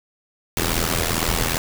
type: noise with amplitude modulation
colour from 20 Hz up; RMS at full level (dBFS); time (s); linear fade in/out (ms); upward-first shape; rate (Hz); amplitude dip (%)
pink; -18; 0.57-1.58; 0; sine; 82.3; 85
effects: none